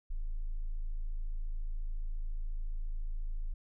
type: tone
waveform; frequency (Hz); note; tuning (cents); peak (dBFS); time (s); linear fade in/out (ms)
sine; 27.15; A0; -22; -31; 0.1-3.54; 10
effects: tanh soft clip ceiling -29 dBFS